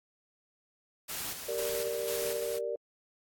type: noise with tremolo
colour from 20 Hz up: white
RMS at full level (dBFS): -37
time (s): 1.08-2.59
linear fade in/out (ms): 20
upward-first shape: square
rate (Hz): 2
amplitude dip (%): 45
type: chord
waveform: sine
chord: G minor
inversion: none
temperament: equal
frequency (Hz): 392 / 466.2 / 587.3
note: G4 / Bb4 / D5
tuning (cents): 0 / 0 / 0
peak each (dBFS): -39 / -34 / -36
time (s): 1.48-2.76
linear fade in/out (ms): 5
effects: AAC 64 kbps